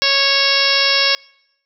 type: harmonic tone with a mistuned harmonic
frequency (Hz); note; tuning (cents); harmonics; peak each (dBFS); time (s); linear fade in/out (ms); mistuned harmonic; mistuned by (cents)
552; C#5; -7; 1 / 2 / 3 / 4 / 5 / 6 / 7 / 8 / 9 / 10; -24 / -25 / -22 / -21 / -21 / -22 / -21 / -22 / -22 / -19; 0.02-1.15; 0; 10; -26
effects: noise-tail reverb RT60 0.8 s tail -26 dB re dry